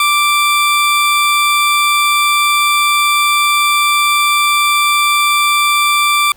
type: tone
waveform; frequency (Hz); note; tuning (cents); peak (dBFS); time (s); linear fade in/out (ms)
20% pulse; 1174.7; D6; 0; -5; 0-6.32; 2
effects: pink hiss -47 dBFS RMS until 6.36 s